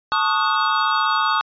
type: chord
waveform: square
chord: D# half-diminished seventh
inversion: second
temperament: equal with one note detuned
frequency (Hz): 880 / 1108.7 / 1244.5 / 1464.7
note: A5 / C#6 / D#6 / F#6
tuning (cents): 0 / 0 / 0 / -18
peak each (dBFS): -24 / -24 / -21 / -25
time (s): 0.12-1.41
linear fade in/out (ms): 0
effects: resampled to 11025 Hz